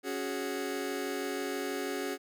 sawtooth chord, C# suspended fourth, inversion none, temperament just, 277.2 / 369.6 / 415.8 Hz, C#4 / F#4 / G#4, 0 / -2 / +2 cents, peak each -33 dBFS, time 0.03-2.18 s, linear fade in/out 50 ms, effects none

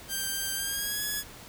5% pulse tone with pitch glide, 1576 to 1689.1 Hz, G6 to G#6, +9 to +29 cents, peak -19 dBFS, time 0.08-1.24 s, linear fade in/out 50 ms, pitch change +120 cents, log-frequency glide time 0.55-1.04 s, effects pink hiss -47 dBFS RMS until 1.48 s

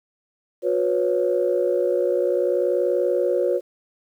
sine chord, F# suspended fourth, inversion none, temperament equal with one note detuned, 361.5 / 493.9 / 554.4 Hz, F#4 / B4 / C#5, -40 / 0 / 0 cents, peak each -22 dBFS, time 0.62-3.61 s, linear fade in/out 50 ms, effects tanh soft clip ceiling -9 dBFS + 9-bit

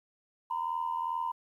sine tone pair together, 930 / 1012.5 Hz, A#5 / B5, -4 / +43 cents, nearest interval minor second, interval 147 cents, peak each -32 / -33 dBFS, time 0.5-1.32 s, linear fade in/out 10 ms, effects tanh soft clip ceiling -23 dBFS + 11-bit

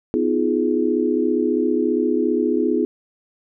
sine chord, F half-diminished seventh, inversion second, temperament just, 251.4 / 314.3 / 349.2 / 419.1 Hz, Cb4 / Eb4 / F4 / Ab4, +31 / +18 / 0 / +16 cents, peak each -22 dBFS, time 0.14-2.85 s, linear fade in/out 0 ms, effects none

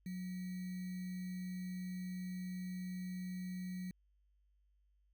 sine tone with sample-and-hold, 182.8 Hz, F#3, 21 cents flat, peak -40 dBFS, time 0.06-3.91 s, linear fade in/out 2 ms, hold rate 2100 Hz, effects added 50 Hz sine -70 dBFS peak until 5.13 s

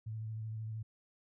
sine tone with vibrato, 110 Hz, A2, in tune, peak -38 dBFS, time 0.06-0.83 s, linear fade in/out 10 ms, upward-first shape square, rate 13 Hz, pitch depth 18 cents each way, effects none

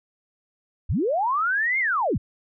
sine linear two-way sweep, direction up then down, 41.72 to 2173 to 41.72 Hz, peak -20 dBFS, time 0.89-2.18 s, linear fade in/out 10 ms, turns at 1.79 s, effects none

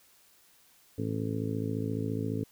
harmonic tone, 54.5 Hz, A1, 16 cents flat, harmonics 2 / 3 / 4 / 5 / 6 / 7 / 8 / 9, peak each -34 / -38 / -38 / -35 / -45 / -47 / -38 / -47 dBFS, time 0.98-2.44 s, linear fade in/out 5 ms, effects white hiss -62 dBFS RMS until 2.51 s

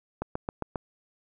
click train, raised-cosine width 1 ms, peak -16 dBFS, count 5, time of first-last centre 0.22-0.758 s, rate 7.44 Hz, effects none

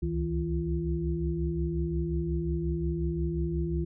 sine tone cluster, 66.9 / 72.5 / 162.1 / 342.9 Hz, C2 / D2 / E3 / F4, +39 / -22 / -29 / -32 cents, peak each -34 / -33 / -31 / -33 dBFS, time 0.02-3.85 s, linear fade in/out 10 ms, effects none

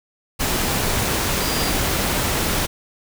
sine tone in noise, 4786 Hz, D8, 32 cents sharp, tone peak -29 dBFS, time 1.4-1.72 s, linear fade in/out 20 ms, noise pink, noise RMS -21 dBFS, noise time 0.39-2.67 s, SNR -11 dB, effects none

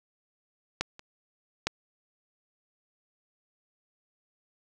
clicks, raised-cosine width 0.2 ms, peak -10 / -28 / -9 dBFS, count 3, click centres 0.81 / 0.994 / 1.67 s, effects none

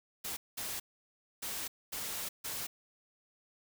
white noise bursts at uneven times, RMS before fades -39 dBFS, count 5, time 0.24-0.37 / 0.57-0.8 / 1.42-1.68 / 1.92-2.29 / 2.44-2.67 s, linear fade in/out 10 ms, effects none

